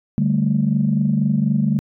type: chord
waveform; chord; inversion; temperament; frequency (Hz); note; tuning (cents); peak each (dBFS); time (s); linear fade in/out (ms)
sine; D suspended fourth; none; equal; 146.83 / 196 / 220; D3 / G3 / A3; 0 / 0 / 0; -19; 0.18-1.79; 0
effects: tanh soft clip ceiling -6 dBFS